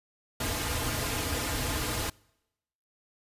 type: noise with comb filter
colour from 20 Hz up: pink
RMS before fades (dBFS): -31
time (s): 0.4-2.1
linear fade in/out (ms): 5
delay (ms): 5.3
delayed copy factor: -0.75
effects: noise-tail reverb RT60 0.9 s tail -26 dB re dry + resampled to 32000 Hz